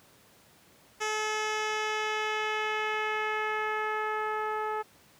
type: tone with low-pass filter sweep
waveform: 10% pulse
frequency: 430 Hz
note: A4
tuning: 40 cents flat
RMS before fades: -31 dBFS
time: 1-4.83 s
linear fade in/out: 20 ms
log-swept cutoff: 6900 to 1100 Hz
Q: 1.2
effects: pink hiss -59 dBFS RMS until 5.19 s + high-pass 100 Hz 12 dB/octave